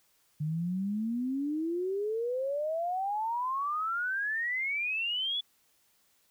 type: exponential sweep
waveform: sine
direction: up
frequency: 148.5 to 3466 Hz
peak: -29 dBFS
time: 0.4-5.41 s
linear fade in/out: 10 ms
effects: white hiss -69 dBFS RMS until 6.3 s